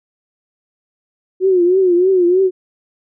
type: tone with vibrato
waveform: sine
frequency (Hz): 364.9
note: F#4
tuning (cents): -24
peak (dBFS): -9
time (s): 1.4-2.51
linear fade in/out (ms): 50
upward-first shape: triangle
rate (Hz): 3.2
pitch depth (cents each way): 110
effects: none